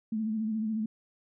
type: tone with vibrato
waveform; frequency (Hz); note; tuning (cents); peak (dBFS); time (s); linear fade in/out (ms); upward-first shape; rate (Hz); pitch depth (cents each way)
sine; 218.6; A3; -11; -28; 0.12-0.86; 5; sine; 14; 50
effects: none